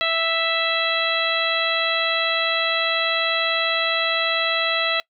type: harmonic tone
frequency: 659.3 Hz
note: E5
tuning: in tune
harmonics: 1 / 2 / 3 / 4 / 5 / 6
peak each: -26 / -26 / -26 / -26 / -26 / -26 dBFS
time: 0.01-5 s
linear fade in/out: 0 ms
effects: noise-tail reverb RT60 0.1 s tail -23 dB re dry